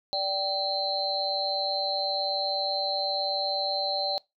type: tone cluster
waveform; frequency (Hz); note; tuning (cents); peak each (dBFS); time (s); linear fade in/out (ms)
sine; 583 / 776 / 4048 / 4229; D5 / G5 / B7 / C8; -13 / -18 / +42 / +18; -31; 0.13-4.18; 0
effects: noise-tail reverb RT60 0.2 s tail -23 dB re dry